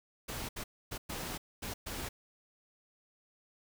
pink noise bursts at uneven times, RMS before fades -40 dBFS, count 6, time 0.28-0.49 / 0.56-0.64 / 0.91-0.98 / 1.09-1.38 / 1.62-1.74 / 1.86-2.09 s, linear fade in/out 10 ms, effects none

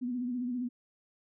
sine tone with vibrato, 246.9 Hz, B3, in tune, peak -31 dBFS, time 0.01-0.69 s, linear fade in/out 20 ms, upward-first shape sine, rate 15 Hz, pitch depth 59 cents each way, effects none

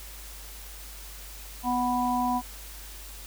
harmonic tone, 246.9 Hz, B3, in tune, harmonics 1 / 3 / 4, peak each -28 / -28 / -28 dBFS, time 1.63-2.42 s, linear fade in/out 50 ms, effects added 50 Hz sine -43 dBFS peak until 3.26 s + white hiss -45 dBFS RMS until 3.26 s

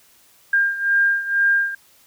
sine beating tone pair, 1603 / 1605.1 Hz, G6 / G6, +38 / +41 cents, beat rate 2.1 Hz, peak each -17 / -21 dBFS, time 0.53-1.75 s, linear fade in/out 5 ms, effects white hiss -54 dBFS RMS until 2.06 s

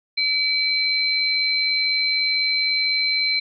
sine tone pair together, 2295 / 4089 Hz, D7 / C8, -40 / -41 cents, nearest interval minor seventh, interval 999 cents, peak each -22 / -20 dBFS, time 0.17-3.4 s, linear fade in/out 10 ms, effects none

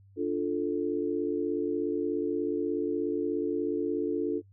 sine chord, D minor, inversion none, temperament equal with one note detuned, 292.5 / 349.2 / 440 Hz, D4 / F4 / A4, -7 / 0 / 0 cents, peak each -31 dBFS, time 0.16-4.42 s, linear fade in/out 50 ms, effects noise-tail reverb RT60 0.1 s tail -23 dB re dry + added 98 Hz sine -54 dBFS peak until 4.52 s

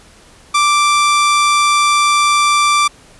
sawtooth tone, 1174.7 Hz, D6, in tune, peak -6 dBFS, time 0.54-2.88 s, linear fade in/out 10 ms, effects pink hiss -44 dBFS RMS until 3.19 s + resampled to 24000 Hz

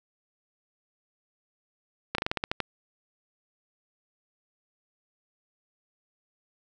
slowing click train, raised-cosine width 0.3 ms, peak -11 dBFS, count 9, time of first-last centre 2.15-2.603 s, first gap 33 ms, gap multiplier 1.15, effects none

